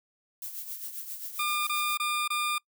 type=noise with tremolo; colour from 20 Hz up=violet; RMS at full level=-36 dBFS; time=0.42-1.97 s; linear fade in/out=2 ms; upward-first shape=triangle; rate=7.5 Hz; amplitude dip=65%
type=tone bursts; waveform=20% pulse; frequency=1205 Hz; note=D6; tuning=44 cents sharp; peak=-22 dBFS; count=4; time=1.39-2.582 s; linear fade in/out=5 ms; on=280 ms; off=24 ms
effects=noise-tail reverb RT60 0.1 s tail -26 dB re dry